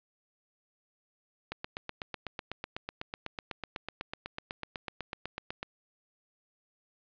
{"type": "click train", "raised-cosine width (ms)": 0.3, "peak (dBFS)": -20, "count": 34, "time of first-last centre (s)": [1.52, 5.63], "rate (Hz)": 8.03, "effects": ["resampled to 11025 Hz", "10-bit"]}